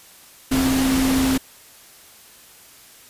sine tone in noise, 263.8 Hz, C4, 14 cents sharp, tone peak -17 dBFS, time 0.51-1.38 s, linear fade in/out 10 ms, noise pink, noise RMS -24 dBFS, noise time 0.51-1.38 s, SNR +4 dB, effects white hiss -47 dBFS RMS until 3.09 s + resampled to 32000 Hz

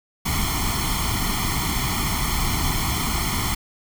pink noise with comb filter, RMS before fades -23 dBFS, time 0.25-3.55 s, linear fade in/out 10 ms, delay 0.93 ms, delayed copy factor +0.95, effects none

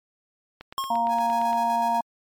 click train, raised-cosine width 0.3 ms, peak -23 dBFS, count 9, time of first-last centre 0.61-1.531 s, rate 8.69 Hz
square tone with exponential decay, 1078 Hz, C#6, 49 cents flat, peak -23 dBFS, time 0.78-1.17 s, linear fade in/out 0 ms, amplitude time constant 84 ms
harmonic tone, 233.1 Hz, A#3, in tune, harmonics 1 / 3 / 4, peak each -33 / -25 / -22 dBFS, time 0.9-2.01 s, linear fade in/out 5 ms
sawtooth tone with tremolo, 830.6 Hz, G#5, in tune, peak -30 dBFS, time 1.08-2.02 s, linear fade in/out 50 ms, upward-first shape square, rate 8.1 Hz, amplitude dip 45%
effects MP3 96 kbps

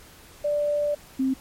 sine tone pair in turn, 587.3 / 264 Hz, D5 / C4, 0 / +16 cents, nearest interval octave + major second, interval 1384 cents, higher first, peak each -21 / -20 dBFS, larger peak second, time 0.44-0.95 / 1.19-1.34 s, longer first, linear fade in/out 10 ms, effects pink hiss -49 dBFS RMS until 1.4 s + MP3 64 kbps

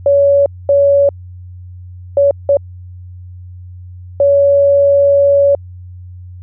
sine tone bursts at uneven times, 563 Hz, C#5, 27 cents sharp, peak -6 dBFS, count 5, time 0.06-0.46 / 0.69-1.09 / 2.17-2.31 / 2.49-2.57 / 4.2-5.55 s, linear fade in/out 2 ms, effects added 90 Hz sine -29 dBFS peak until 6.42 s

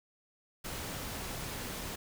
pink noise, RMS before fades -40 dBFS, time 0.64-1.96 s, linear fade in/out 10 ms, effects none

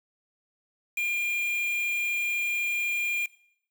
triangle tone with quantisation, 2404 Hz, D7, 40 cents sharp, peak -24 dBFS, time 0.97-3.26 s, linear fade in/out 5 ms, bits 6, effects noise-tail reverb RT60 0.7 s tail -20 dB re dry

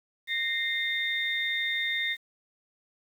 sine tone cluster, 1850 / 2096 / 3642 Hz, A#6 / C7 / A#7, -14 / +2 / -41 cents, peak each -31 dBFS, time 0.27-2.17 s, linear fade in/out 50 ms, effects 9-bit

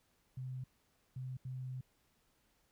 sine tone bursts at uneven times, 128.8 Hz, C3, 27 cents flat, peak -40 dBFS, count 3, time 0.37-0.64 / 1.16-1.37 / 1.45-1.81 s, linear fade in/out 5 ms, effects pink hiss -75 dBFS RMS until 2.71 s

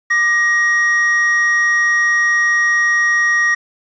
triangle tone pair together, 1191 / 1884.6 Hz, D6 / A#6, +24 / +18 cents, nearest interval minor sixth, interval 794 cents, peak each -21 / -10 dBFS, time 0.1-3.55 s, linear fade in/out 10 ms, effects resampled to 16000 Hz + 8-bit

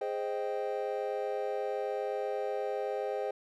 triangle chord, Ab major seventh, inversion none, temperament equal, 415.3 / 523.3 / 622.3 / 784 Hz, Ab4 / C5 / Eb5 / G5, 0 / 0 / 0 / 0 cents, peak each -34 / -34 / -37 / -37 dBFS, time 0.01-3.31 s, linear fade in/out 5 ms, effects none

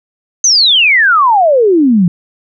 sine exponential sweep, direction down, 6380 to 166 Hz, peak -5 dBFS, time 0.44-2.08 s, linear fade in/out 2 ms, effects none

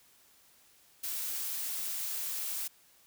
blue noise, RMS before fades -36 dBFS, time 1.03-2.68 s, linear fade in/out 10 ms, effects white hiss -63 dBFS RMS until 3.06 s

